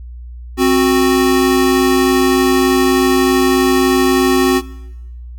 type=tone pair together; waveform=square; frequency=264.5 / 367.8 Hz; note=C4 / F#4; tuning=+19 / -10 cents; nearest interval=tritone; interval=571 cents; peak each=-13 dBFS; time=0.57-4.62 s; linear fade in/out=50 ms; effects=noise-tail reverb RT60 1.0 s tail -20 dB re dry + added 60 Hz sine -28 dBFS peak until 5.38 s